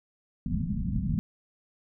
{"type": "low-pass noise", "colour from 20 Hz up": "white", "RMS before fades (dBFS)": -29, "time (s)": [0.46, 1.19], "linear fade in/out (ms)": 0, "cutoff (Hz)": 240, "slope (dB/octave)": 96, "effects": []}